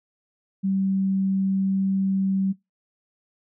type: tone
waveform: sine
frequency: 192.8 Hz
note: G3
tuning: 28 cents flat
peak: -20 dBFS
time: 0.63-2.53 s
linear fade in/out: 20 ms
effects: noise-tail reverb RT60 0.2 s tail -22 dB re dry